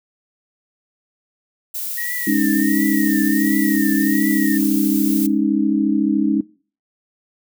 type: noise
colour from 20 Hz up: violet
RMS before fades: -26 dBFS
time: 1.74-5.27 s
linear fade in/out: 10 ms
type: tone with vibrato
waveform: sine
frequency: 1864.7 Hz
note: A#6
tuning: in tune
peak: -25 dBFS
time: 1.97-4.58 s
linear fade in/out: 10 ms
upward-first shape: triangle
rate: 1.4 Hz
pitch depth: 100 cents each way
type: chord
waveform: sine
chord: Ab suspended fourth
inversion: none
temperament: equal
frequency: 207.7 / 277.2 / 311.1 Hz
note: Ab3 / Db4 / Eb4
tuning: 0 / 0 / 0 cents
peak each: -19 dBFS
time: 2.27-6.41 s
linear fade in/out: 5 ms
effects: noise-tail reverb RT60 0.4 s tail -21 dB re dry